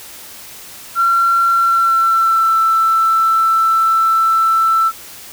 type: tone with pitch glide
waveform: sine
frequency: 1365 to 1330 Hz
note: F6 to E6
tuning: -40 to +15 cents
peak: -9 dBFS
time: 0.95-4.92 s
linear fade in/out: 50 ms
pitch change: -45 cents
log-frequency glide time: 1.49-2.59 s
effects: tanh soft clip ceiling -5 dBFS + white hiss -35 dBFS RMS until 5.32 s